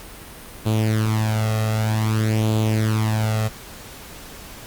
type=tone with flanger; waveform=sawtooth; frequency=109.3 Hz; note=A2; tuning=11 cents flat; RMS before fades=-20 dBFS; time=0.65-3.49 s; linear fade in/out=20 ms; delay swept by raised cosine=0.27 to 1.57 ms; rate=0.53 Hz; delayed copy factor=+0.75; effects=pink hiss -39 dBFS RMS until 4.66 s + Opus 48 kbps